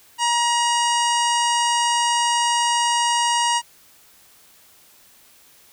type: harmonic tone with a mistuned harmonic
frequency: 948 Hz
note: A#5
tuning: 29 cents sharp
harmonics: 1 / 2 / 3 / 4 / 5 / 6 / 7 / 8 / 9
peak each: -19 / -28 / -24 / -37 / -32 / -30 / -32 / -35 / -29 dBFS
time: 0.18-3.62 s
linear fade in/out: 50 ms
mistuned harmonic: 3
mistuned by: +19 cents
effects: white hiss -52 dBFS RMS until 5.72 s